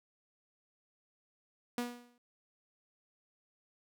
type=tone with exponential decay; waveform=sawtooth; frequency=242.2 Hz; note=B3; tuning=34 cents flat; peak=-27 dBFS; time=1.78-2.18 s; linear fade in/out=2 ms; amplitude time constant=85 ms; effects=none